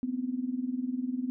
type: tone with tremolo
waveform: sine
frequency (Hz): 252.9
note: B3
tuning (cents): +41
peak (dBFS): -25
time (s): 0.03-1.3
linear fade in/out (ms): 0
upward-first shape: triangle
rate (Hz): 20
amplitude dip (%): 90
effects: none